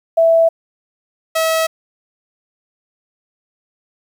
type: tone pair in turn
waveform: sine / sawtooth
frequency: 659.3 / 645.7 Hz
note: E5 / E5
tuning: 0 / -36 cents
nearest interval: unison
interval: 36 cents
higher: first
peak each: -8 / -10 dBFS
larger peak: first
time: 0.17-0.49 / 1.35-1.67 s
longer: neither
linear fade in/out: 10 ms
effects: 8-bit